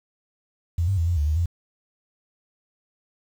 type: tone with pitch steps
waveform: sine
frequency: 84.8 / 97.4 / 83.3 / 87.1 / 73.6 / 76.8 / 85.7 Hz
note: E2 / G2 / E2 / F2 / D2 / D#2 / F2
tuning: +50 / -11 / +19 / -4 / +4 / -22 / -32 cents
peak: -19 dBFS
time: 0.78-1.459 s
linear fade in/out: 5 ms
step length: 97 ms
effects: 8-bit